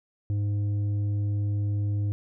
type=tone with tanh clipping; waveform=sine; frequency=102.4 Hz; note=G#2; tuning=24 cents flat; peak=-25 dBFS; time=0.3-2.12 s; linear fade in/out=0 ms; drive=6 dB; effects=none